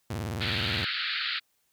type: tone with vibrato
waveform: sawtooth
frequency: 100.4 Hz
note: G2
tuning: 42 cents sharp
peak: -27 dBFS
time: 0.1-0.85 s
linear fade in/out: 5 ms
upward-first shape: square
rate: 19 Hz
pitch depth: 280 cents each way
type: band-pass noise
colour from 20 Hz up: white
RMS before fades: -31 dBFS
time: 0.4-1.4 s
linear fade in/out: 20 ms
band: 1300 to 4500 Hz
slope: 96 dB/octave
effects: white hiss -72 dBFS RMS until 1.72 s